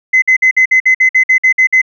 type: tone bursts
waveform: sine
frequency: 2043 Hz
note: C7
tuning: 42 cents flat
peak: -4 dBFS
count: 12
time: 0.13-1.817 s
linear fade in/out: 10 ms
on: 92 ms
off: 53 ms
effects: tanh soft clip ceiling -1 dBFS